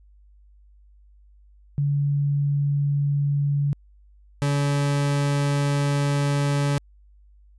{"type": "tone pair in turn", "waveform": ["sine", "40% pulse"], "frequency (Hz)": [142.8, 142.8], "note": ["D3", "D3"], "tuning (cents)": [-48, -48], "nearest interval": "unison", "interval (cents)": 0, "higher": "neither", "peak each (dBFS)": -19, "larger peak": "neither", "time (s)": [[1.78, 3.73], [4.42, 6.78]], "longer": "second", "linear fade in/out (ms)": 0, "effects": ["added 50 Hz sine -50 dBFS peak until 7.58 s", "resampled to 24000 Hz"]}